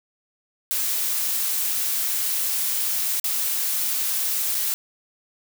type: noise with dropouts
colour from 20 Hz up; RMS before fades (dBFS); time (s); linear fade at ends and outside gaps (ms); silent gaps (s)
blue; -24; 0.71-4.74; 0; 3.198-3.242 / 4.546-4.55
effects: none